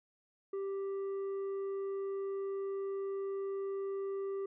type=tone with tanh clipping; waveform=sine; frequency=392 Hz; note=G4; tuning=in tune; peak=-36 dBFS; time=0.53-4.46 s; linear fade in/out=5 ms; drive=5 dB; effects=none